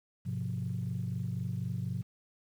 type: tone cluster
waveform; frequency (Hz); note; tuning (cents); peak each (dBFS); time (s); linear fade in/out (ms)
sine; 103.8 / 127.8 / 176.1; G#2 / C3 / F3; 0 / -40 / +15; -36 / -35 / -37; 0.25-2.03; 20
effects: tanh soft clip ceiling -25 dBFS + 10-bit